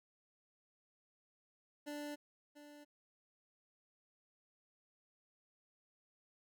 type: tone with echo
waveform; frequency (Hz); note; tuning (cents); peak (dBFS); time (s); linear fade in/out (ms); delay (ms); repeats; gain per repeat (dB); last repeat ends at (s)
25% pulse; 293.7; D4; 0; -39; 1.86-2.16; 20; 690; 1; -12; 2.85
effects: none